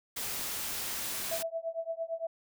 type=noise; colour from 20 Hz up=white; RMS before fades=-36 dBFS; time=0.16-1.43 s; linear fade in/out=10 ms
type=tone with tremolo; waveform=sine; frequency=659.3 Hz; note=E5; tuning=in tune; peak=-29 dBFS; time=1.31-2.27 s; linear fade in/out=5 ms; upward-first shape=triangle; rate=8.8 Hz; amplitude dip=100%
effects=none